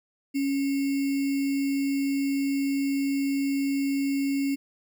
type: tone with sample-and-hold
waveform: sine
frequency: 276.6 Hz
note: C#4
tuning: 4 cents flat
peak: -23 dBFS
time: 0.34-4.56 s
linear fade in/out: 20 ms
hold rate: 2450 Hz
effects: none